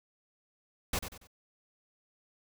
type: noise with echo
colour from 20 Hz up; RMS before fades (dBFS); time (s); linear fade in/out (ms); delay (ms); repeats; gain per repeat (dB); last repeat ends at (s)
pink; -31; 0.93-0.99; 5; 94; 3; -9; 1.272
effects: none